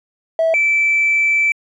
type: tone pair in turn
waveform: triangle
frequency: 652 / 2323 Hz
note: E5 / D7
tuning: -19 / -20 cents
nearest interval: octave + minor seventh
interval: 2199 cents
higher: second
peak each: -9 / -9 dBFS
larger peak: neither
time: 0.39-0.54 / 0.54-1.52 s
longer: second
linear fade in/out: 2 ms
effects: tanh soft clip ceiling -9 dBFS + resampled to 24000 Hz